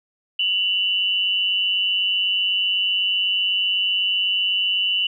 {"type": "tone pair together", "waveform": "sine", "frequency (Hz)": [2768, 2960], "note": ["F7", "F#7"], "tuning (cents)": [-16, 0], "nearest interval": "minor second", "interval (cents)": 116, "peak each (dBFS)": [-24, -19], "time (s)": [0.39, 5.07], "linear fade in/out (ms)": 5, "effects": []}